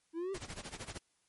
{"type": "exponential two-way sweep", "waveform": "triangle", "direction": "up then down", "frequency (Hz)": [319, 398, 319], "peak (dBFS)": -33, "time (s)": [0.13, 0.38], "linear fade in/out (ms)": 50, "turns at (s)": 0.33}
{"type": "noise with tremolo", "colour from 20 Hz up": "pink", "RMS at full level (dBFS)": -42, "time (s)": [0.34, 0.98], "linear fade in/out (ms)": 5, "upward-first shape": "sine", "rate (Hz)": 13, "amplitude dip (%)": 85}
{"effects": ["white hiss -75 dBFS RMS until 1.28 s", "MP3 48 kbps"]}